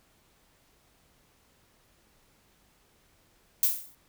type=noise with exponential decay; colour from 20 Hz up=violet; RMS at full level=-20 dBFS; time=3.63-3.95 s; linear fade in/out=2 ms; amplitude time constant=68 ms; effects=pink hiss -65 dBFS RMS until 4.08 s